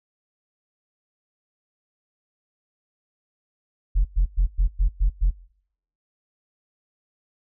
sine tone bursts, 43.56 Hz, F1, 4 cents flat, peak -13 dBFS, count 7, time 3.95-5.31 s, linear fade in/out 20 ms, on 100 ms, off 110 ms, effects noise-tail reverb RT60 0.7 s tail -23 dB re dry + tanh soft clip ceiling -13 dBFS

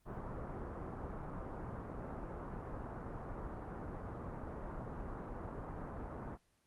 pink low-pass noise, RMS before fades -44 dBFS, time 0.05-6.38 s, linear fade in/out 50 ms, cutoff 1300 Hz, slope 24 dB/octave, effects pink hiss -75 dBFS RMS until 6.66 s + Opus 24 kbps

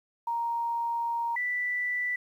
sine tone pair in turn, 934 / 1975.3 Hz, A#5 / B6, +3 / 0 cents, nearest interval octave + minor second, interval 1297 cents, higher second, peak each -27 / -27 dBFS, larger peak neither, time 0.27-1.36 / 1.36-2.16 s, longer first, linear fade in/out 5 ms, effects 10-bit

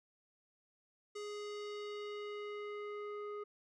square tone with low-pass filter sweep, 415.3 Hz, G#4, in tune, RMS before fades -44 dBFS, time 1.15-3.44 s, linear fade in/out 10 ms, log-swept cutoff 6800 to 1300 Hz, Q 1.4, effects none

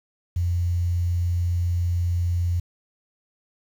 sine tone with quantisation, 87.31 Hz, F2, in tune, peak -20 dBFS, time 0.36-2.6 s, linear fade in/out 5 ms, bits 8, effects none

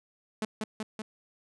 sawtooth tone with echo, 216.5 Hz, A3, 28 cents flat, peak -25 dBFS, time 0.42-0.45 s, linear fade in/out 2 ms, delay 190 ms, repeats 3, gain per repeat -2 dB, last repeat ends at 1.02 s, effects resampled to 24000 Hz

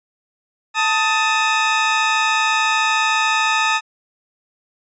20% pulse tone pair together, 883.9 / 1259 Hz, A5 / D#6, +8 / +20 cents, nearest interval tritone, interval 612 cents, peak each -13 dBFS, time 0.74-3.81 s, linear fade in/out 50 ms, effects resampled to 16000 Hz

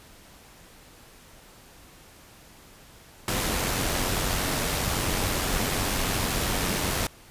pink noise with amplitude modulation, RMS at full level -25 dBFS, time 3.28-7.07 s, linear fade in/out 2 ms, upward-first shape sine, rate 92.6 Hz, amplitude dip 35%, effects pink hiss -51 dBFS RMS until 7.3 s + resampled to 32000 Hz

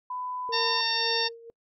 sine tone, 1000 Hz, B5, 21 cents sharp, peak -31 dBFS, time 0.1-0.81 s, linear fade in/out 5 ms
sine tone with tremolo, 462.4 Hz, A#4, 14 cents flat, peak -30 dBFS, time 0.49-1.5 s, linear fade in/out 0 ms, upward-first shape sine, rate 1.9 Hz, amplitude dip 85%
harmonic tone, 910 Hz, A#5, 42 cents flat, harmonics 1 / 2 / 3 / 4 / 5 / 6, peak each -32 / -33 / -34 / -31 / -31 / -30 dBFS, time 0.52-1.29 s, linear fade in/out 20 ms
effects noise-tail reverb RT60 0.1 s tail -26 dB re dry

